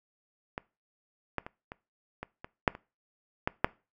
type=clicks; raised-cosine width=0.5 ms; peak=-19 / -15 / -25 / -25 / -22 / -25 / -6 / -27 / -12 / -6 dBFS; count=10; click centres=0.579 / 1.383 / 1.465 / 1.719 / 2.23 / 2.445 / 2.678 / 2.751 / 3.475 / 3.645 s; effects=noise-tail reverb RT60 0.3 s tail -22 dB re dry